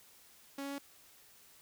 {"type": "tone with pitch steps", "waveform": "sawtooth", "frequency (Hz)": [277.2, 279, 280.7], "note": ["C#4", "C#4", "C#4"], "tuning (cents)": [0, 11, 22], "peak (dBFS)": -35, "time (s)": [0.58, 0.784], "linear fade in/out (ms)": 5, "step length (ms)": 68, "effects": ["white hiss -61 dBFS RMS until 1.61 s"]}